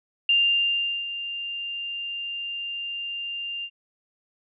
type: tone with ADSR envelope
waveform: sine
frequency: 2794 Hz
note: F7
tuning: in tune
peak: -16 dBFS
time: 0.29-3.7 s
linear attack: 3 ms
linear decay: 760 ms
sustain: -13 dB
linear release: 61 ms
effects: none